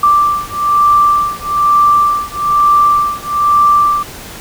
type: beating tone pair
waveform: sine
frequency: 1174.7 / 1175.8 Hz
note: D6 / D6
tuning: 0 / +2 cents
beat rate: 1.1 Hz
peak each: -11 dBFS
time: 0.03-4.03 s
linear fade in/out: 5 ms
effects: pink hiss -30 dBFS RMS until 4.4 s